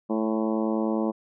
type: harmonic tone with a mistuned harmonic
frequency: 110 Hz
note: A2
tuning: in tune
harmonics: 2 / 3 / 4 / 5 / 6 / 7 / 8 / 9 / 10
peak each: -26 / -28 / -33 / -32 / -37 / -39 / -39 / -39 / -44 dBFS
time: 0.09-1.12 s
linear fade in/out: 20 ms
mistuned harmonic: 9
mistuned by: +16 cents
effects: none